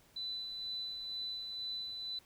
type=tone with tremolo; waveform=sine; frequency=3995 Hz; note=B7; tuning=19 cents sharp; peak=-37 dBFS; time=0.16-2.19 s; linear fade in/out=5 ms; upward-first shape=sine; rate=2.1 Hz; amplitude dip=35%; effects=pink hiss -65 dBFS RMS until 2.25 s